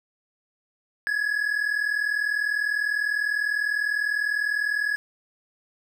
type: tone pair together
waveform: triangle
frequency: 1670 / 1710 Hz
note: G#6 / A6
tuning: +9 / -50 cents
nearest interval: unison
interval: 41 cents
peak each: -23 / -25 dBFS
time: 1.07-4.96 s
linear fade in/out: 0 ms
effects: none